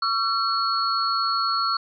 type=tone cluster; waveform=sine; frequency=1131 / 1352 / 4360 Hz; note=C#6 / E6 / C#8; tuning=+34 / +43 / -29 cents; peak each=-27 / -23 / -26 dBFS; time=0.02-1.77 s; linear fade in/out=5 ms; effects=none